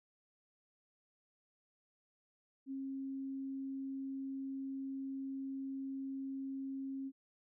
sine tone, 270 Hz, C#4, 45 cents flat, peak -39 dBFS, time 2.66-7.12 s, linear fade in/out 50 ms, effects none

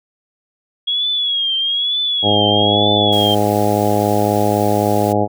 sine tone with vibrato, 3318 Hz, G#7, 2 cents flat, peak -15 dBFS, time 0.87-3.35 s, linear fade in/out 10 ms, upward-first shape triangle, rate 1.1 Hz, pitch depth 100 cents each way
harmonic tone, 103.83 Hz, G#2, in tune, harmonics 1 / 2 / 3 / 4 / 5 / 6 / 7 / 8, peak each -21 / -21 / -21 / -21 / -21 / -21 / -21 / -21 dBFS, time 2.22-5.28 s, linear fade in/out 50 ms
white high-pass noise, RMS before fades -33 dBFS, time 3.12-5.13 s, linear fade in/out 10 ms, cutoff 450 Hz, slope 96 dB/octave
effects none

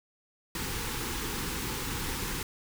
pink band-stop noise, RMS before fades -34 dBFS, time 0.55-2.43 s, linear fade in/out 2 ms, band 510 to 790 Hz, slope 96 dB/octave, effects none

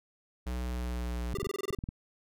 square tone with pitch glide, 61.74 to 59.98 Hz, B1 to B1, 0 to -50 cents, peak -33 dBFS, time 0.46-1.34 s, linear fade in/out 10 ms, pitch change -50 cents, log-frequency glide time 0.57-1.23 s
clicks, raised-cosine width 5 ms, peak -24 dBFS, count 8, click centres 1.342 / 1.386 / 1.43 / 1.469 / 1.706 / 1.788 / 1.839 / 1.889 s
square tone bursts, 396.4 Hz, G4, 19 cents sharp, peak -32 dBFS, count 9, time 1.35-1.749 s, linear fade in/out 2 ms, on 23 ms, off 24 ms
effects none

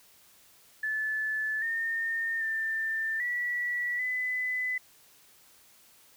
sine tone with pitch steps, 1738 / 1824 / 1786 / 1946 / 2006 Hz, A6 / A#6 / A6 / B6 / B6, -22 / -38 / +25 / -26 / +26 cents, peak -28 dBFS, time 0.83-4.78 s, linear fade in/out 5 ms, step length 790 ms, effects white hiss -59 dBFS RMS until 6.16 s

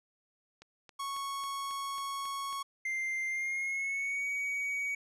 click train, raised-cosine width 0.2 ms, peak -34 dBFS, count 8, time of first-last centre 0.62-2.527 s, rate 3.67 Hz
45% pulse tone, 1105 Hz, C#6, 6 cents flat, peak -35 dBFS, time 0.99-2.63 s, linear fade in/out 10 ms
triangle tone with pitch glide, 2093 to 2256 Hz, C7 to C#7, 0 to +30 cents, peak -30 dBFS, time 2.85-4.95 s, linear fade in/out 5 ms, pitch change +130 cents, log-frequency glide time 3.28-4.26 s
effects resampled to 32000 Hz

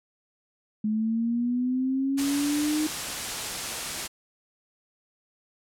sine linear sweep, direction up, 212 to 309.2 Hz, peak -23 dBFS, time 0.84-2.87 s, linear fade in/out 5 ms
white noise, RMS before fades -31 dBFS, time 2.17-4.08 s, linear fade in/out 20 ms
effects low-pass 10000 Hz 12 dB/octave

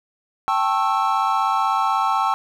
triangle chord, A dominant seventh, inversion third, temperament equal with one note detuned, 784 / 880 / 1092.2 / 1318.5 Hz, G5 / A5 / C#6 / E6, 0 / 0 / -26 / 0 cents, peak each -21 dBFS, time 0.48-2.34 s, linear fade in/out 0 ms, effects none

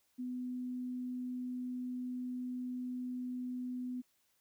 sine tone, 250.3 Hz, B3, 23 cents sharp, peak -37 dBFS, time 0.18-4.02 s, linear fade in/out 20 ms, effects white hiss -75 dBFS RMS until 4.4 s

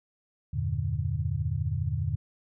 sine chord, E half-diminished seventh, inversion none, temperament equal with one note detuned, 82.41 / 97.27 / 116.54 / 146.83 Hz, E2 / G2 / Bb2 / D3, 0 / -13 / 0 / 0 cents, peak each -32 dBFS, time 0.53-2.16 s, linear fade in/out 10 ms, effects none

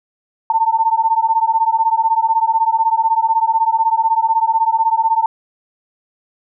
sine beating tone pair, 890 / 906 Hz, A5 / A#5, +20 / -50 cents, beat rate 16 Hz, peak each -15 dBFS, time 0.5-5.26 s, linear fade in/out 2 ms, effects none

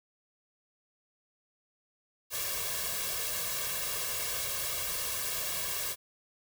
white noise with comb filter, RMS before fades -34 dBFS, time 2.3-5.96 s, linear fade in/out 50 ms, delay 1.8 ms, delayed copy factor +0.95, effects none

